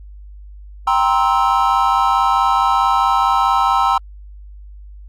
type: chord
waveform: triangle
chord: C dominant seventh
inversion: second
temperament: just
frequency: 784.9 / 941.9 / 1046.5 / 1308.1 Hz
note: G5 / Bb5 / C6 / E6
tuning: +2 / +18 / 0 / -14 cents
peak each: -16 dBFS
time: 0.87-3.98 s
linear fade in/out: 5 ms
effects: added 50 Hz sine -34 dBFS peak until 5.08 s + Opus 48 kbps